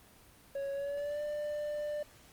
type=tone with pitch glide; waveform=triangle; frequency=554.4 to 594.2 Hz; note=C#5 to D5; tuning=0 to +20 cents; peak=-32 dBFS; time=0.55-2.03 s; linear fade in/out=5 ms; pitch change=+120 cents; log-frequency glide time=0.73-1.22 s; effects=pink hiss -59 dBFS RMS until 2.32 s + Opus 24 kbps